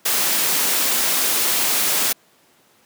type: noise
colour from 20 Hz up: white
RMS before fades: -19 dBFS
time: 0.05-2.13 s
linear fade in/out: 10 ms
effects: pink hiss -56 dBFS RMS until 2.85 s + high-pass 200 Hz 12 dB/octave